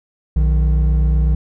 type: tone pair together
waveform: triangle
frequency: 60.6 / 153.85 Hz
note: B1 / D#3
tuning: -32 / -19 cents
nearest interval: octave + major third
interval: 1613 cents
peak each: -10 / -19 dBFS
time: 0.36-1.35 s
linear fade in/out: 5 ms
effects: none